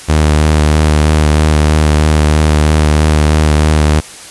sawtooth tone with vibrato, 76.4 Hz, D#2, 31 cents flat, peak -3 dBFS, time 0.08-4.01 s, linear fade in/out 20 ms, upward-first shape sine, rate 3.1 Hz, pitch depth 22 cents each way, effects white hiss -31 dBFS RMS until 4.3 s + resampled to 24000 Hz

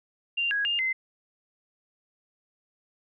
sine tone with pitch steps, 2783 / 1650 / 2815 / 2063 Hz, F7 / G#6 / F7 / C7, -7 / -12 / +13 / -25 cents, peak -24 dBFS, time 0.37-0.93 s, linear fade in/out 10 ms, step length 140 ms, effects none

